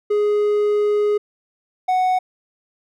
triangle tone pair in turn, 416.3 / 740.2 Hz, G#4 / F#5, +4 / 0 cents, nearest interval minor seventh, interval 996 cents, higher second, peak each -13 dBFS, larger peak neither, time 0.1-1.18 / 1.88-2.19 s, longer first, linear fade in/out 10 ms, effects none

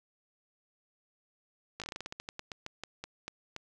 slowing click train, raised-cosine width 0.2 ms, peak -22 dBFS, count 19, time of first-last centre 1.8-3.564 s, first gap 17 ms, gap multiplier 1.18, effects none

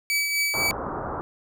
sawtooth tone with tremolo, 2290 Hz, D7, 44 cents flat, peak -17 dBFS, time 0.1-0.71 s, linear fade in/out 0 ms, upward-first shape triangle, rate 4 Hz, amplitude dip 45%
white low-pass noise, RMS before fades -31 dBFS, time 0.54-1.21 s, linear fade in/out 0 ms, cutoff 1300 Hz, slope 48 dB/octave
effects none

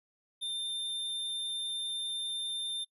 square tone, 3595 Hz, A7, 36 cents sharp, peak -34 dBFS, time 0.41-2.85 s, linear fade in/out 20 ms, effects noise-tail reverb RT60 0.1 s tail -22 dB re dry + resampled to 32000 Hz

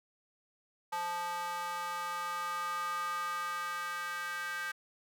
square tone with high-pass filter sweep, 174.61 Hz, F3, in tune, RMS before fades -37 dBFS, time 0.92-4.72 s, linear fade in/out 10 ms, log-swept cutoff 940 to 1500 Hz, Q 5.3, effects none

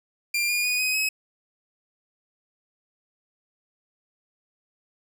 sawtooth tone with pitch steps, 2386 / 2428 / 2470 / 2513 / 2557 Hz, D7 / D#7 / D#7 / D#7 / D#7, +27 / -43 / -13 / +17 / +47 cents, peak -19 dBFS, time 0.34-1.09 s, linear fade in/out 5 ms, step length 150 ms, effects none

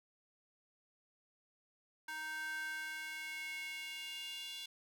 square tone with high-pass filter sweep, 312 Hz, D#4, 5 cents sharp, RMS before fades -44 dBFS, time 2.08-4.66 s, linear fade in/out 5 ms, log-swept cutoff 1300 to 3200 Hz, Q 4.5, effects none

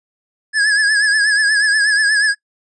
square tone with vibrato, 1688 Hz, G#6, 28 cents sharp, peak -12 dBFS, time 0.53-2.35 s, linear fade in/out 50 ms, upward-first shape triangle, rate 8.3 Hz, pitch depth 80 cents each way, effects noise-tail reverb RT60 0.1 s tail -24 dB re dry + resampled to 22050 Hz

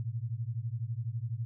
sine beating tone pair, 110.5 / 122.5 Hz, A2 / B2, +8 / -14 cents, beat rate 12 Hz, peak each -35 / -36 dBFS, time 0-1.45 s, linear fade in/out 0 ms, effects none

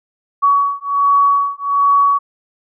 sine beating tone pair, 1127 / 1128.3 Hz, C#6 / C#6, +28 / +30 cents, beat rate 1.3 Hz, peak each -14 dBFS, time 0.42-2.19 s, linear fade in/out 20 ms, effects none

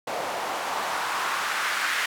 white noise with band-pass filter sweep, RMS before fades -28 dBFS, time 0.07-2.06 s, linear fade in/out 5 ms, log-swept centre 640 to 1700 Hz, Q 1.8, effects none

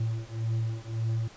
triangle beating tone pair, 112 / 113.8 Hz, A2 / A#2, +31 / -41 cents, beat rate 1.8 Hz, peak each -29 dBFS, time 0-1.28 s, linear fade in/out 5 ms, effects pink hiss -51 dBFS RMS until 1.36 s + resampled to 16000 Hz

